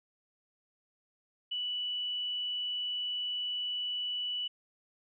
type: tone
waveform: sine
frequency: 2960 Hz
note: F#7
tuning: in tune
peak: -32 dBFS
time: 1.51-4.48 s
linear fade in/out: 10 ms
effects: none